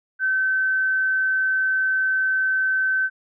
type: tone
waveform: sine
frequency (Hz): 1535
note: G6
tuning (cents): -37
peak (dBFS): -18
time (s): 0.19-3.1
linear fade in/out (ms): 50
effects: none